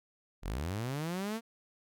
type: linear sweep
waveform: sawtooth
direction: up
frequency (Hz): 35.67 to 233.1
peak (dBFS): -30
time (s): 0.42-1.41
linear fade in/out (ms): 50
effects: none